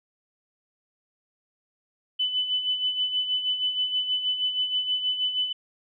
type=tone with tremolo; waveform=sine; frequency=3004 Hz; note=F#7; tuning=26 cents sharp; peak=-21 dBFS; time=2.19-5.53 s; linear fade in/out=10 ms; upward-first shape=sine; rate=6.3 Hz; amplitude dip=60%; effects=none